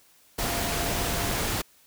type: tone in noise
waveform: sine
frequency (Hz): 689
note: F5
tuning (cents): -24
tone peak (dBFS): -36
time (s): 0.39-1.35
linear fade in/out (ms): 10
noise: pink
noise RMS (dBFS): -28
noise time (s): 0.38-1.62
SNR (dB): -11
effects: white hiss -59 dBFS RMS until 1.86 s